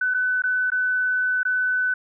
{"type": "tone with dropouts", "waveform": "sine", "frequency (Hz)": 1503, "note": "F#6", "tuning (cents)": 27, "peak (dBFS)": -19, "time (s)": [0.01, 1.94], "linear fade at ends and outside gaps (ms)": 5, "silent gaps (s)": [[0.14, 0.144], [0.421, 0.437], [0.703, 0.718], [1.432, 1.451]], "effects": []}